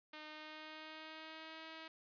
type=tone with pitch glide; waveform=5% pulse; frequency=306.4 to 320.7 Hz; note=D#4 to E4; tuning=-27 to -48 cents; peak=-38 dBFS; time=0.13-1.88 s; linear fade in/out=5 ms; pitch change=+79 cents; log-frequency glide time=0.26-1.67 s; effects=resampled to 11025 Hz + 13-bit